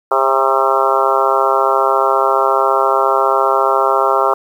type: harmonic tone with a mistuned harmonic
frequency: 134.5 Hz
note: C3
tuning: 48 cents sharp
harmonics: 3 / 4 / 5 / 6 / 7 / 8 / 9 / 10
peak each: -19 / -19 / -19 / -19 / -19 / -19 / -19 / -19 dBFS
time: 0.11-4.34 s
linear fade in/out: 5 ms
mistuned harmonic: 5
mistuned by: -22 cents
effects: 7-bit